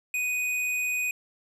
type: tone with tanh clipping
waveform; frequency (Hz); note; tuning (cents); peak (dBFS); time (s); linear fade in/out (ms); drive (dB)
sine; 2489; D#7; 0; -27; 0.14-1.11; 2; 16
effects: resampled to 32000 Hz